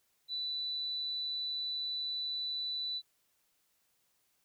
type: tone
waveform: sine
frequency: 3976 Hz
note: B7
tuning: 11 cents sharp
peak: -34 dBFS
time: 0.28-3.02 s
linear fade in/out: 50 ms
effects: white hiss -75 dBFS RMS until 4.44 s